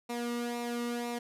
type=tone with flanger; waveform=sawtooth; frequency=238.9 Hz; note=A#3; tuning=43 cents sharp; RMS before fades=-35 dBFS; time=0.09-1.19 s; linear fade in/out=10 ms; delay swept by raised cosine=0.62 to 1.26 ms; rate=2 Hz; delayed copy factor=-0.65; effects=resampled to 32000 Hz